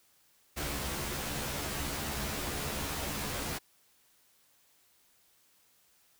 pink noise with comb filter, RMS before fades -36 dBFS, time 0.56-3.59 s, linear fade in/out 20 ms, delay 14 ms, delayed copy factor +1, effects white hiss -67 dBFS RMS until 6.19 s

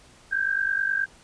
sine tone pair together, 1561.5 / 1611 Hz, G6 / G6, -7 / +47 cents, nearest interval minor second, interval 54 cents, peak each -25 dBFS, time 0.31-1.06 s, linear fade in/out 20 ms, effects pink hiss -53 dBFS RMS until 1.23 s + resampled to 22050 Hz

